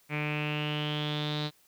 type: tone with low-pass filter sweep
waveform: sawtooth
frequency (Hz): 150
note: D3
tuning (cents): +37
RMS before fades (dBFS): -32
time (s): 0.09-1.51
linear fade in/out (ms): 50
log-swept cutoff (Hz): 2300 to 4000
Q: 7.9
effects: white hiss -64 dBFS RMS until 1.67 s